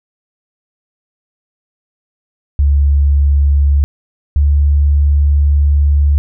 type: tone pair in turn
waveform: sine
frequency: 71 / 72.16 Hz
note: C#2 / D2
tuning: +42 / -30 cents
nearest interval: unison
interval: 28 cents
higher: second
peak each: -7 dBFS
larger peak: neither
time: 2.59-3.84 / 4.36-6.18 s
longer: second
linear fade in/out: 0 ms
effects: none